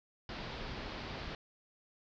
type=low-pass noise; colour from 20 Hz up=pink; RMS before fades=-43 dBFS; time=0.29-1.35 s; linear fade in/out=2 ms; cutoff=4900 Hz; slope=48 dB/octave; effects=none